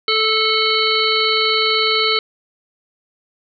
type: harmonic tone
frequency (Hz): 438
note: A4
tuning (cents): -8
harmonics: 1 / 3 / 5 / 7 / 9 / 10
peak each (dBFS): -21 / -21 / -21 / -21 / -21 / -21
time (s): 0.08-2.19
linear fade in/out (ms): 2
effects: none